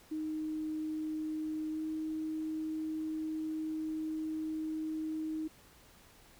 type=tone with pitch glide; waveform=sine; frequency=311.1 to 314 Hz; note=D#4 to D#4; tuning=0 to +16 cents; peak=-34 dBFS; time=0.11-5.48 s; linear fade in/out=10 ms; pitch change=+16 cents; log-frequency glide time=1.7-1.82 s; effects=pink hiss -60 dBFS RMS until 6.39 s